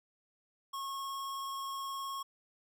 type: tone with vibrato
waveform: square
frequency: 1091 Hz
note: C#6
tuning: 28 cents flat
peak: -38 dBFS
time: 0.73-2.23 s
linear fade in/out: 10 ms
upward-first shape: sine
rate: 19 Hz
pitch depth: 11 cents each way
effects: none